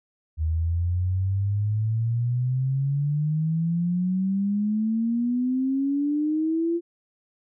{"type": "exponential sweep", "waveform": "sine", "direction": "up", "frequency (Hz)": [77.78, 344.4], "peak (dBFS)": -21, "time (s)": [0.37, 6.81], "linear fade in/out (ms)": 50, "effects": []}